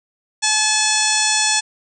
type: harmonic tone with a mistuned harmonic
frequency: 859 Hz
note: A5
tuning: 42 cents flat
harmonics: 1 / 2 / 3 / 4 / 5 / 6 / 7 / 8 / 9 / 10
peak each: -24 / -24 / -24 / -24 / -24 / -24 / -24 / -24 / -24 / -24 dBFS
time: 0.42-1.61 s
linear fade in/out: 20 ms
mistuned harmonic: 6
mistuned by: +69 cents
effects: none